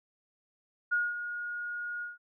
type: tone with ADSR envelope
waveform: sine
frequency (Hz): 1437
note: F6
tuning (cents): +49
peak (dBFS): -24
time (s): 0.91-2.18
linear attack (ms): 18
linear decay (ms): 210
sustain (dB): -10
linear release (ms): 160
effects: none